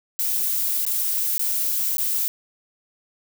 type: noise with dropouts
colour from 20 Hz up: violet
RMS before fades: -23 dBFS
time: 0.19-2.28 s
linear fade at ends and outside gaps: 0 ms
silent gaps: 0.852-0.865 / 1.38-1.394 / 1.97-1.982 s
effects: none

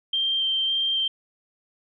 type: tone with vibrato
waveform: sine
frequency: 3154 Hz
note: G7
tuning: 10 cents sharp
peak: -21 dBFS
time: 0.13-1.08 s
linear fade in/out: 5 ms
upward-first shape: square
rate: 1.8 Hz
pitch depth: 8 cents each way
effects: none

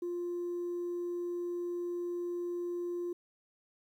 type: tone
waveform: sine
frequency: 350 Hz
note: F4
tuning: 4 cents sharp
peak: -32 dBFS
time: 0.02-3.13 s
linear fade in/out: 5 ms
effects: tanh soft clip ceiling -31 dBFS + 11-bit

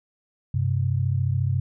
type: tone pair together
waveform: sine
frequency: 96.59 / 130.81 Hz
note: G2 / C3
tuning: -25 / 0 cents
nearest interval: perfect fourth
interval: 525 cents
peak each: -23 dBFS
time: 0.54-1.6 s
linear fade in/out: 5 ms
effects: none

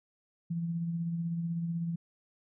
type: tone with tremolo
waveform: sine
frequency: 168.3 Hz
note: E3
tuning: 36 cents sharp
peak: -29 dBFS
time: 0.5-1.96 s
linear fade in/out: 10 ms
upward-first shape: sine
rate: 16 Hz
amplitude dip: 35%
effects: none

